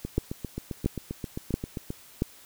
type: two click trains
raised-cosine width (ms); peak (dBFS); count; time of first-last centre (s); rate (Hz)
3; -19 / -11; 15 / 4; 0.05-1.904 / 0.18-2.221; 7.55 / 1.47
effects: white hiss -52 dBFS RMS until 2.45 s